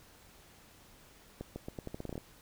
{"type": "accelerating click train", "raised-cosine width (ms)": 2, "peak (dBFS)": -26, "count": 12, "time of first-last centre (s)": [1.41, 2.179], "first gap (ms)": 150, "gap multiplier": 0.83, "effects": ["pink hiss -59 dBFS RMS until 2.41 s"]}